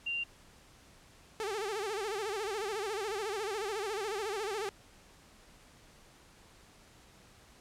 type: tone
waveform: sine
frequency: 2777 Hz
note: F7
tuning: 10 cents flat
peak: -32 dBFS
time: 0.06-0.24 s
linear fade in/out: 10 ms
type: tone with vibrato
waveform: sawtooth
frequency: 415.3 Hz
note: G#4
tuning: in tune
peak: -30 dBFS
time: 1.4-4.69 s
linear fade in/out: 0 ms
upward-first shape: sine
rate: 14 Hz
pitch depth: 140 cents each way
effects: pink hiss -59 dBFS RMS until 7.6 s + low-pass 10000 Hz 12 dB/octave